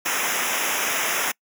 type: noise with comb filter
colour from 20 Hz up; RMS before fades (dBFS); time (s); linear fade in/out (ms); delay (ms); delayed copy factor
pink; -24; 0.05-1.32; 10; 0.23; -1
effects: noise-tail reverb RT60 0.1 s tail -26 dB re dry + high-pass 200 Hz 12 dB/octave